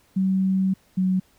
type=tone pair in turn; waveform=sine; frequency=190 / 186.41 Hz; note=F#3 / F#3; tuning=+46 / +13 cents; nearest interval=unison; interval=33 cents; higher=first; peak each=-18 dBFS; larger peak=neither; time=0.16-0.74 / 0.97-1.2 s; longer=first; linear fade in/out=10 ms; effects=pink hiss -60 dBFS RMS until 1.38 s